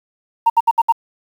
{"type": "tone bursts", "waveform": "sine", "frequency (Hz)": 922, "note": "A#5", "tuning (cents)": -19, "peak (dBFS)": -7, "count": 5, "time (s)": [0.46, 0.924], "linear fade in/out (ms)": 10, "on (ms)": 40, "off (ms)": 66, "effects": ["tanh soft clip ceiling -5 dBFS", "7-bit"]}